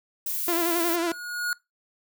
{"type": "noise", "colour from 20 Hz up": "violet", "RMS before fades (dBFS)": -29, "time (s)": [0.26, 0.96], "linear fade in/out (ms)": 5}
{"type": "tone with exponential growth", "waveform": "square", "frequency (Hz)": 1444, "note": "F#6", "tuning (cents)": -43, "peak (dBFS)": -24, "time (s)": [0.42, 1.53], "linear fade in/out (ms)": 1, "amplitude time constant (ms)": 240}
{"type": "tone with vibrato", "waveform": "sawtooth", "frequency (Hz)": 340, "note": "F4", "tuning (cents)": -46, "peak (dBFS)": -20, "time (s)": [0.48, 1.12], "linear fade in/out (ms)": 2, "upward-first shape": "sine", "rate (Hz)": 11, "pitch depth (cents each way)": 56}
{"effects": ["noise-tail reverb RT60 0.2 s tail -22 dB re dry"]}